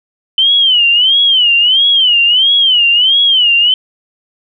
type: tone with vibrato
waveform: sine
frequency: 3040 Hz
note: F#7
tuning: 46 cents sharp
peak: -6 dBFS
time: 0.38-3.74 s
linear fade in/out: 2 ms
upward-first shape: sine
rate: 1.5 Hz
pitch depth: 160 cents each way
effects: none